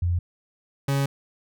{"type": "tone pair in turn", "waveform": ["sine", "40% pulse"], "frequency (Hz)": [87.31, 138.6], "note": ["F2", "C#3"], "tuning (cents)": [0, 0], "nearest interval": "minor sixth", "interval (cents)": 800, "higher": "second", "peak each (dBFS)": [-20, -20], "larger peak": "neither", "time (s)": [[0.02, 0.19], [0.88, 1.06]], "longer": "second", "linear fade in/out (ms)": 5, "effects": []}